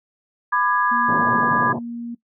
sine chord, G# diminished, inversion first, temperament just, 996.7 / 1196.1 / 1661.2 Hz, B5 / D6 / G#6, +16 / +31 / 0 cents, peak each -21 dBFS, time 0.52-1.73 s, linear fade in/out 10 ms
sine tone with pitch glide, 237.3 to 235.8 Hz, A#3 to A#3, +31 to +20 cents, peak -27 dBFS, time 0.91-2.15 s, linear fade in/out 10 ms, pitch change -11 cents, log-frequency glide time 1.07-1.15 s
pink band-pass noise, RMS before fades -27 dBFS, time 1.08-1.79 s, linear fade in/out 10 ms, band 110 to 1000 Hz, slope 96 dB/octave
effects noise-tail reverb RT60 0.1 s tail -18 dB re dry

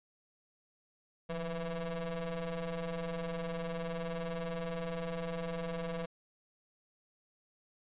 30% pulse ring-modulated tone, 163.6 Hz, E3, 13 cents flat, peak -30 dBFS, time 1.29-6.06 s, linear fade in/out 10 ms, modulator 337 Hz, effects resampled to 8000 Hz

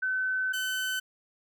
sine / 30% pulse tone pair in turn, 1520 / 1520 Hz, F#6 / F#6, +46 / +46 cents, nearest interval unison, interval 0 cents, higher neither, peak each -26 dBFS, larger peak neither, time 0.02-0.53 / 0.53-1 s, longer first, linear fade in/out 10 ms, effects none

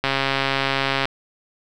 click train, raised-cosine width 0.3 ms, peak -4 dBFS, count 139, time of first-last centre 0.04-1.055 s, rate 136 Hz, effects none

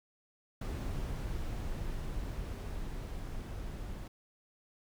brown noise with level ramp, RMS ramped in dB -36 to -41 dBFS, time 0.61-4.08 s, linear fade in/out 5 ms, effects none

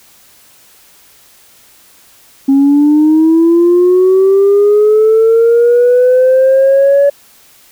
sine linear sweep, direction up, 270.2 to 569 Hz, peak -3 dBFS, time 2.48-7.1 s, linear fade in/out 10 ms, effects tanh soft clip ceiling -2 dBFS + white hiss -44 dBFS RMS until 7.71 s

